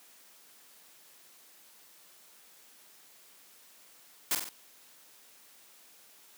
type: noise with echo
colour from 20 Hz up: white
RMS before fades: -28 dBFS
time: 4.31-4.35 s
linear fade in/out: 2 ms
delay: 47 ms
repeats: 3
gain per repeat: -5 dB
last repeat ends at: 4.491 s
effects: white hiss -58 dBFS RMS until 6.37 s + high-pass 200 Hz 12 dB/octave